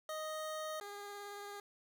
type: tone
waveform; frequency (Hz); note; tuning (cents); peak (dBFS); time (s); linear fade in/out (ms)
25% pulse; 623; D#5; +2; -36; 0.09-0.8; 2
type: tone with vibrato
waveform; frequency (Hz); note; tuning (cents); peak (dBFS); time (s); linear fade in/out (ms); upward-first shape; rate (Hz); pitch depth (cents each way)
15% pulse; 406.8; G#4; -36; -39; 0.81-1.6; 2; sine; 18; 12
effects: none